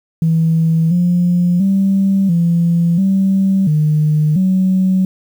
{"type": "tone with pitch steps", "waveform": "sine", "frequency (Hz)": [162.8, 176.4, 194.6, 170, 193.1, 152.5, 187.5], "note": ["E3", "F3", "G3", "F3", "G3", "D#3", "F#3"], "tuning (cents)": [-21, 18, -12, -46, -26, -34, 23], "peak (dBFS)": -9, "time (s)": [0.22, 5.05], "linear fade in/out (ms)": 2, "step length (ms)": 690, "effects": ["tanh soft clip ceiling -5 dBFS", "7-bit"]}